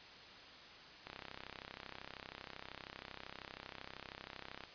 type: click train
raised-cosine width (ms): 0.3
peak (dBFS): -30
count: 118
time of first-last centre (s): 1.07-4.637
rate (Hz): 32.8
effects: white hiss -55 dBFS RMS until 4.74 s + resampled to 11025 Hz